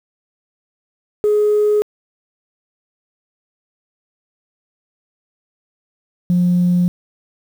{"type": "tone pair in turn", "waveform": "sine", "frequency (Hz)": [419.5, 177.55], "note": ["G#4", "F3"], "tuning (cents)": [17, 29], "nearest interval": "octave + minor third", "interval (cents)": 1488, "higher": "first", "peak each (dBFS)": -10, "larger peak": "neither", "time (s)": [[1.24, 1.82], [6.3, 6.88]], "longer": "neither", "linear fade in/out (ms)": 0, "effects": ["tanh soft clip ceiling -8 dBFS", "7-bit"]}